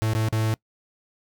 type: tone with dropouts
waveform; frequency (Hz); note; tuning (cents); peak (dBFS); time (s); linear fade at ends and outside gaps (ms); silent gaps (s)
45% pulse; 110; A2; 0; -21; 0.02-0.54; 0; 0.134-0.15 / 0.286-0.326
effects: noise-tail reverb RT60 0.1 s tail -24 dB re dry